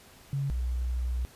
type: tone pair in turn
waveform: sine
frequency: 138.8 / 61.83 Hz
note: C#3 / B1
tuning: +3 / +3 cents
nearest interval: octave + major second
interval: 1400 cents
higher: first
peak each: -27 / -27 dBFS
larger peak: neither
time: 0.33-0.5 / 0.5-1.25 s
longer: second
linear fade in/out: 0 ms
effects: pink hiss -54 dBFS RMS until 1.35 s + resampled to 32000 Hz